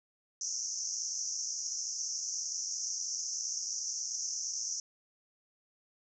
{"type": "band-pass noise", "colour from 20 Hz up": "pink", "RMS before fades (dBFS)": -37, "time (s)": [0.41, 4.8], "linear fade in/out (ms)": 2, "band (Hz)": [5500, 6500], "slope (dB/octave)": 96, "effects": []}